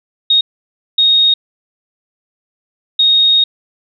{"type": "tone bursts at uneven times", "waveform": "sine", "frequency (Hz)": 3731, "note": "A#7", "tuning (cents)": 1, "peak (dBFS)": -7, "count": 3, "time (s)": [[0.3, 0.41], [0.98, 1.34], [2.99, 3.44]], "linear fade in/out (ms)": 5, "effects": []}